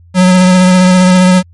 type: tone with vibrato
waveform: square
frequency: 183.4 Hz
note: F#3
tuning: 15 cents flat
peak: -4 dBFS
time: 0.14-1.43 s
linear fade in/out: 50 ms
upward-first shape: sine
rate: 15 Hz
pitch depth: 20 cents each way
effects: added 86 Hz sine -37 dBFS peak until 1.53 s + MP3 48 kbps